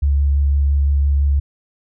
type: tone with vibrato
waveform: sine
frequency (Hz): 70.6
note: C#2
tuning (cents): +32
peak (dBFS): -12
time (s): 0.02-1.4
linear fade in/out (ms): 10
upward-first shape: square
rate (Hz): 5.9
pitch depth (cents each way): 10
effects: none